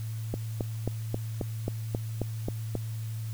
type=click train; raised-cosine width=2 ms; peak=-16 dBFS; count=10; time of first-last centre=0.34-2.753 s; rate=3.73 Hz; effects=added 111 Hz sine -32 dBFS peak until 3.33 s + white hiss -51 dBFS RMS until 3.33 s